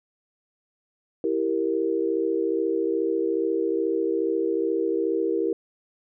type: chord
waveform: sine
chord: E diminished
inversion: none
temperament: equal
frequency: 329.6 / 392 / 466.2 Hz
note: E4 / G4 / Bb4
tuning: 0 / 0 / 0 cents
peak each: -26 dBFS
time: 1.24-5.53 s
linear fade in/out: 2 ms
effects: none